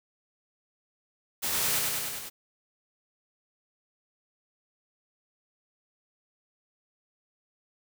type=noise with echo; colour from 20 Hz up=white; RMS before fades=-30 dBFS; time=1.42-1.8 s; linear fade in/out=20 ms; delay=100 ms; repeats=5; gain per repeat=-2 dB; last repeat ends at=2.3 s; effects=none